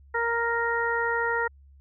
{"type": "harmonic tone", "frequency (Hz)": 466.2, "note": "A#4", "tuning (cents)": 0, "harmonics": [1, 2, 3, 4], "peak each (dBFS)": [-29, -29, -29, -29], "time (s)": [0.14, 1.48], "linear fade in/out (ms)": 10, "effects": ["added 69 Hz sine -50 dBFS peak until 1.8 s"]}